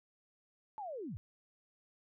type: linear sweep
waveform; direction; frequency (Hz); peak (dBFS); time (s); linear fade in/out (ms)
sine; down; 886 to 75.1; -40; 0.78-1.17; 0
effects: none